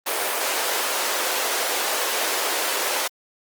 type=high-pass noise; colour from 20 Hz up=pink; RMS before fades=-24 dBFS; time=0.06-3.08 s; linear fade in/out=10 ms; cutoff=430 Hz; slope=24 dB/octave; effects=Opus 32 kbps